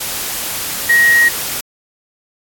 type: tone in noise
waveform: sine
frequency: 1888 Hz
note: A#6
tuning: 22 cents sharp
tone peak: -7 dBFS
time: 0.89-1.29 s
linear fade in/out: 10 ms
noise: white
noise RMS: -21 dBFS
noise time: 0-1.61 s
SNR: +11 dB
effects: AAC 64 kbps